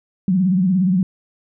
sine tone with vibrato, 185.1 Hz, F#3, 1 cent sharp, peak -13 dBFS, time 0.28-1.03 s, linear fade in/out 2 ms, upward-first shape sine, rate 17 Hz, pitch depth 110 cents each way, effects none

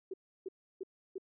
sine tone bursts, 379.1 Hz, F#4, 42 cents sharp, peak -37 dBFS, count 4, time 0.11-1.182 s, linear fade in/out 5 ms, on 28 ms, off 320 ms, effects none

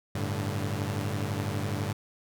sawtooth chord, G suspended second, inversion none, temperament equal with one note detuned, 98 / 110 / 144.39 Hz, G2 / A2 / D3, 0 / 0 / -29 cents, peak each -28 / -30 / -31 dBFS, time 0.15-1.93 s, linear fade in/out 5 ms, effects none

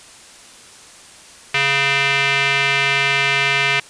square tone with band-pass filter, 139 Hz, C#3, 5 cents sharp, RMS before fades -17 dBFS, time 1.54-3.8 s, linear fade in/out 5 ms, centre 2400 Hz, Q 2.8, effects white hiss -42 dBFS RMS until 3.89 s + resampled to 22050 Hz

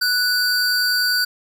square tone pair together, 1480 / 4710 Hz, F#6 / D8, 0 / +4 cents, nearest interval octave + minor sixth, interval 2004 cents, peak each -20 / -20 dBFS, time 0.01-1.25 s, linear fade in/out 10 ms, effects none

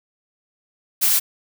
blue noise, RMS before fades -17 dBFS, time 1.01-1.2 s, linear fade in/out 20 ms, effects none

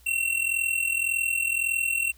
square tone with amplitude modulation, 2721 Hz, F7, 46 cents flat, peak -21 dBFS, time 0.06-2.12 s, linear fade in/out 10 ms, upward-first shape sine, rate 41.8 Hz, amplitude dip 70%, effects added 60 Hz sine -53 dBFS peak until 2.17 s + white hiss -59 dBFS RMS until 2.17 s

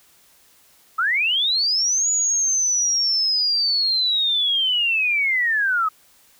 sine linear two-way sweep, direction up then down, 1244.5 to 6890 to 1244.5 Hz, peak -17 dBFS, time 0.98-5.89 s, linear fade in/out 10 ms, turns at 2.1 s, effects white hiss -55 dBFS RMS until 6.39 s

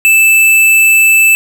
square tone, 2637 Hz, E7, in tune, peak -5 dBFS, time 0.05-1.35 s, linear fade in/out 0 ms, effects none

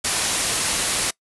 white low-pass noise, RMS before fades -23 dBFS, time 0.04-1.11 s, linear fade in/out 10 ms, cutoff 11000 Hz, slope 96 dB/octave, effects noise-tail reverb RT60 0.1 s tail -23 dB re dry

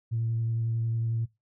sine tone with vibrato, 114.4 Hz, A#2, 32 cents flat, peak -25 dBFS, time 0.11-1.26 s, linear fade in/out 20 ms, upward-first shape sine, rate 11 Hz, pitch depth 13 cents each way, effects noise-tail reverb RT60 0.2 s tail -19 dB re dry + tanh soft clip ceiling -21 dBFS

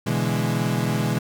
35% pulse chord, E dominant seventh, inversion second, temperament equal, 123.47 / 146.83 / 164.81 / 207.7 Hz, B2 / D3 / E3 / G#3, 0 / 0 / 0 / 0 cents, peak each -23 / -27 / -25 / -25 dBFS, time 0.06-1.19 s, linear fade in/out 10 ms, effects none

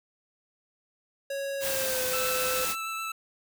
square tone with pitch glide, 553 to 510 Hz, C#5 to C5, -4 to -44 cents, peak -31 dBFS, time 1.3-2.65 s, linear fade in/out 5 ms, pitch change -140 cents, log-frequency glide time 1.58-2.03 s
white noise, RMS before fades -31 dBFS, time 1.6-2.76 s, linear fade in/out 50 ms
25% pulse tone with vibrato, 1321 Hz, E6, 3 cents sharp, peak -28 dBFS, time 2.13-3.12 s, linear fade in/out 5 ms, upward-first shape sine, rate 8.2 Hz, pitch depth 10 cents each way
effects none

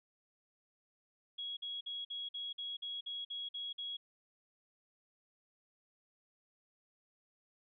sine tone bursts, 3322 Hz, G#7, in tune, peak -39 dBFS, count 11, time 1.38-3.97 s, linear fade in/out 10 ms, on 190 ms, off 50 ms, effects none

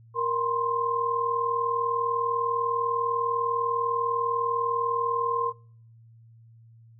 sine tone cluster, 468.1 / 1014 / 1054 Hz, A#4 / B5 / C6, +7 / +45 / +12 cents, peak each -29 / -31 / -26 dBFS, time 0.14-5.53 s, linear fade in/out 50 ms, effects noise-tail reverb RT60 0.6 s tail -26 dB re dry + added 114 Hz sine -50 dBFS peak until 6.99 s

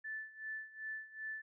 sine tone with tremolo, 1753 Hz, A6, 7 cents flat, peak -39 dBFS, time 0.04-1.42 s, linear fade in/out 10 ms, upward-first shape sine, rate 2.6 Hz, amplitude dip 85%, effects none

